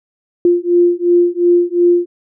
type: beating tone pair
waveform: sine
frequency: 348.2 / 351 Hz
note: F4 / F4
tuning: -5 / +9 cents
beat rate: 2.8 Hz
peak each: -12 dBFS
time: 0.45-2.06 s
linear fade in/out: 2 ms
effects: none